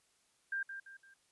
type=tone with echo; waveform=sine; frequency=1590 Hz; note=G6; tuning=24 cents sharp; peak=-34 dBFS; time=0.52-0.63 s; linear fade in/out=5 ms; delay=170 ms; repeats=3; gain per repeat=-8 dB; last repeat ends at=1.14 s; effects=white hiss -73 dBFS RMS until 1.31 s + resampled to 24000 Hz